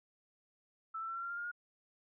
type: tone with pitch steps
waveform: sine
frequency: 1318.5 / 1333.8 / 1349.3 / 1365 / 1380.9 / 1396.9 / 1413.1 / 1429.6 Hz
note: E6 / E6 / E6 / F6 / F6 / F6 / F6 / F6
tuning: 0 / +20 / +40 / -40 / -20 / 0 / +20 / +40 cents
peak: -38 dBFS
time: 0.94-1.516 s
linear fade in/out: 10 ms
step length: 72 ms
effects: none